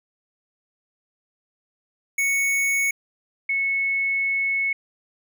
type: tone pair in turn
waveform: square / sine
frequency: 2217 / 2200 Hz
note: C#7 / C#7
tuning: 0 / -14 cents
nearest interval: unison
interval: 14 cents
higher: first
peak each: -20 dBFS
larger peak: neither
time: 2.18-2.91 / 3.49-4.73 s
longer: second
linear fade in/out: 5 ms
effects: none